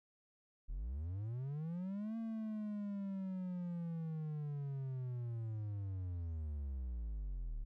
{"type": "linear two-way sweep", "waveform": "triangle", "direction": "up then down", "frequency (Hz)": [34.65, 228, 34.65], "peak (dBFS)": -37, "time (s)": [0.68, 7.65], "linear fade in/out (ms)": 20, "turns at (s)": 2.17, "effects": []}